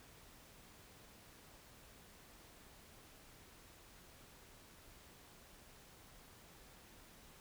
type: silence
effects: pink hiss -61 dBFS RMS until 7.4 s